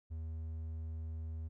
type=tone; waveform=triangle; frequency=80 Hz; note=D#2; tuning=49 cents sharp; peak=-37 dBFS; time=0.1-1.49 s; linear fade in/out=20 ms; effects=none